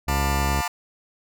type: harmonic tone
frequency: 69.3 Hz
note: C#2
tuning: in tune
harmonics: 1 / 2 / 3 / 4 / 5 / 6 / 7 / 8 / 9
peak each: -23 / -29 / -33 / -35 / -37 / -39 / -40 / -41 / -42 dBFS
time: 0.07-0.62 s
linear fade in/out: 20 ms
type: chord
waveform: sawtooth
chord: B half-diminished seventh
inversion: second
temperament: just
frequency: 711.2 / 889 / 987.8 / 1185.3 Hz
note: F5 / A5 / B5 / D6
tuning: +31 / +18 / 0 / +16 cents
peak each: -27 / -24 / -29 / -27 dBFS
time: 0.08-0.68 s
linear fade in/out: 5 ms
effects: none